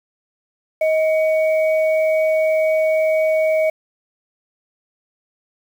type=tone pair together; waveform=sine; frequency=631 / 2249 Hz; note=D#5 / C#7; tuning=+24 / +24 cents; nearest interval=octave + minor seventh; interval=2200 cents; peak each=-14 / -26 dBFS; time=0.81-3.7 s; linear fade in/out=5 ms; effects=7-bit